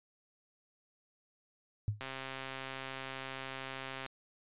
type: tone with exponential decay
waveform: sine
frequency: 104.8 Hz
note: G#2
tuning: 16 cents sharp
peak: -26 dBFS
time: 1.88-2.04 s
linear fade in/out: 0 ms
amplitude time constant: 33 ms
type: click train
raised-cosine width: 0.3 ms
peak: -25 dBFS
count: 274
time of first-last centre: 2.01-4.063 s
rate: 133 Hz
effects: resampled to 8000 Hz